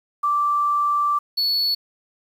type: tone pair in turn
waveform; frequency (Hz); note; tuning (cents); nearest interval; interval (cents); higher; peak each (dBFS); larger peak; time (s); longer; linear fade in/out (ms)
sine / triangle; 1170 / 4417; D6 / C#8; -7 / -7; octave + major seventh; 2300; second; -17; neither; 0.23-1.19 / 1.37-1.75; first; 10
effects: 8-bit